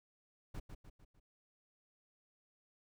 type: noise with echo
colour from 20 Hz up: brown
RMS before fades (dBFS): -42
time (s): 0.54-0.6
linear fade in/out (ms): 10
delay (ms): 150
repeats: 4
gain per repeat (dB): -6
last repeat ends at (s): 1.2
effects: none